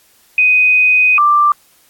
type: tone pair in turn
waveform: sine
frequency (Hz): 2500 / 1179.8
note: D#7 / D6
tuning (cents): +8 / +8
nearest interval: octave + minor second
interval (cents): 1300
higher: first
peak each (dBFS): -7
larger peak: neither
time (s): 0.38-1.18 / 1.18-1.52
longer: first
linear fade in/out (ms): 2
effects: white hiss -51 dBFS RMS until 1.89 s + AAC 64 kbps